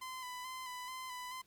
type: tone with vibrato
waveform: sawtooth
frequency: 1014 Hz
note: B5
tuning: 45 cents sharp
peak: -39 dBFS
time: 0.01-1.42 s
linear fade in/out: 10 ms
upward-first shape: square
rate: 2.3 Hz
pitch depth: 29 cents each way
effects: pink hiss -71 dBFS RMS until 1.46 s